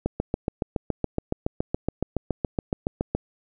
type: click train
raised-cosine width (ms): 2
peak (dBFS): -10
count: 23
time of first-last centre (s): 0.06-3.15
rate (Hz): 7.12
effects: none